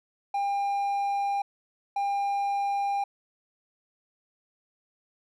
triangle tone pair in turn, 801 / 801 Hz, G5 / G5, +37 / +37 cents, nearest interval unison, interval 0 cents, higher neither, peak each -23 dBFS, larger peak neither, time 0.34-1.42 / 1.96-3.04 s, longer neither, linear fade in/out 5 ms, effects none

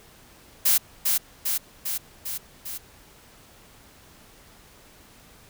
blue noise with echo, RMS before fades -19 dBFS, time 0.65-0.78 s, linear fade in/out 10 ms, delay 400 ms, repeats 5, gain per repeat -3 dB, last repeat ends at 2.78 s, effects pink hiss -52 dBFS RMS until 5.49 s

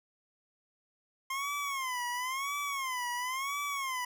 25% pulse tone with vibrato, 1056 Hz, C6, 16 cents sharp, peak -29 dBFS, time 1.3-4.05 s, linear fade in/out 5 ms, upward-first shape sine, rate 0.97 Hz, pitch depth 150 cents each way, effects none

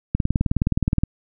click train, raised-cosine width 5 ms, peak -6 dBFS, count 18, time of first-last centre 0.15-1.035 s, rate 19.2 Hz, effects none

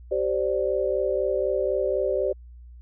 sine chord, G suspended fourth, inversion none, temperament equal with one note detuned, 386.8 / 523.3 / 587.3 Hz, G4 / C5 / D5, -23 / 0 / 0 cents, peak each -26 dBFS, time 0.11-2.33 s, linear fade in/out 10 ms, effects added 60 Hz sine -42 dBFS peak until 2.81 s

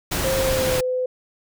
pink noise, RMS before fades -24 dBFS, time 0.11-0.81 s, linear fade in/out 10 ms
sine tone with pitch glide, 530 to 507.2 Hz, C5 to B4, +22 to +46 cents, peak -20 dBFS, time 0.24-1.06 s, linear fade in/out 5 ms, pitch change -76 cents, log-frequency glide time 0.4-0.83 s
effects none

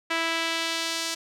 sawtooth tone with band-pass filter sweep, 329.6 Hz, E4, in tune, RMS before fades -28 dBFS, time 0.1-1.15 s, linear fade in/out 10 ms, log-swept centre 2200 to 5500 Hz, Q 1.1, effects none

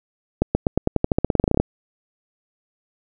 accelerating click train, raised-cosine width 2 ms, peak -3 dBFS, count 19, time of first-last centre 0.42-1.6 s, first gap 130 ms, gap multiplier 0.91, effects none

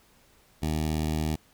15% pulse tone with notch filter, 77.78 Hz, D#2, in tune, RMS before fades -28 dBFS, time 0.62-1.36 s, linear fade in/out 10 ms, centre 1400 Hz, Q 1.2, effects pink hiss -61 dBFS RMS until 1.53 s

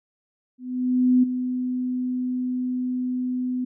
sine tone with ADSR envelope, 251.8 Hz, B3, 34 cents sharp, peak -13 dBFS, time 0.58-3.65 s, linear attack 650 ms, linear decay 12 ms, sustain -10 dB, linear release 10 ms, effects none

